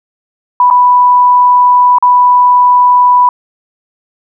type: tone with dropouts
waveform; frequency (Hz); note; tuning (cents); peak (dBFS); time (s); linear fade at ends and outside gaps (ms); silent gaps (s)
sine; 987.8; B5; 0; -3; 0.6-3.29; 2; 0.702-0.709 / 1.985-2.025
effects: none